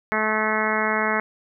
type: harmonic tone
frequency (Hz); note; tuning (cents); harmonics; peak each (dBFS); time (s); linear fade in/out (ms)
216.4; A3; -29; 1 / 2 / 3 / 4 / 5 / 6 / 7 / 8 / 9 / 10; -29 / -29 / -29 / -29 / -29 / -29 / -29 / -29 / -29 / -29; 0.12-1.2; 0
effects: none